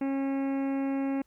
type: harmonic tone with a mistuned harmonic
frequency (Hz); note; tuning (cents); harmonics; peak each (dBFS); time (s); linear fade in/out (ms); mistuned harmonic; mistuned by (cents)
272.5; C#4; -29; 1 / 2 / 3 / 4 / 5 / 6 / 7 / 8 / 9 / 10; -27 / -38 / -41 / -49 / -52 / -52 / -53 / -51 / -54 / -56; 0.01-1.22; 5; 7; +21
effects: added 50 Hz sine -70 dBFS peak until 1.26 s + pink hiss -71 dBFS RMS until 1.26 s